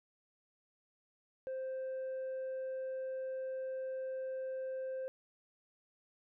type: tone with tanh clipping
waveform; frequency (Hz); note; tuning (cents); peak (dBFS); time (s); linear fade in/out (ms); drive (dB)
sine; 523.3; C5; 0; -38; 1.47-5.08; 0; 2
effects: none